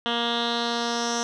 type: tone with low-pass filter sweep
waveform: 10% pulse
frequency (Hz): 235.4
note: A#3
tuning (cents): +17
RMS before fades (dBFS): -26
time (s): 0.06-1.23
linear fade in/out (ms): 0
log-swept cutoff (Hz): 3100 to 6000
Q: 4.5
effects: none